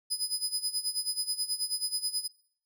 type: tone with tremolo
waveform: 25% pulse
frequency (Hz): 5000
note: D#8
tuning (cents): +8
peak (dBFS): -22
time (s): 0.1-2.28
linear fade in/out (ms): 20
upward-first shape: sine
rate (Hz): 9.3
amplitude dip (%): 80
effects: noise-tail reverb RT60 0.6 s tail -21 dB re dry